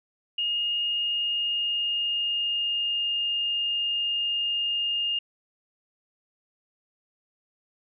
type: tone with pitch glide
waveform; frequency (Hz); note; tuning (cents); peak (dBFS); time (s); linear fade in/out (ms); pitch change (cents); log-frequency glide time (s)
sine; 2849 to 2828; F7 to F7; +34 to +21; -24; 0.38-5.19; 5; -13; 0.72-3.1
effects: none